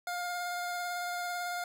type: tone with vibrato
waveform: 25% pulse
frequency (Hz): 708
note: F5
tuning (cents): +23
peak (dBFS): -30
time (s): 0.07-1.64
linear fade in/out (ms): 2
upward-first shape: sine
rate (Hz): 18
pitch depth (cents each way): 13
effects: none